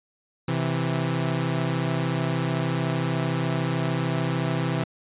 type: tone pair together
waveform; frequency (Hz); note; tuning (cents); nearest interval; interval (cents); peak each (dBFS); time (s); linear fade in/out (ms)
sawtooth; 130.81 / 164.29; C3 / E3; 0 / -6; major third; 394; -22; 0.48-4.84; 5
effects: resampled to 8000 Hz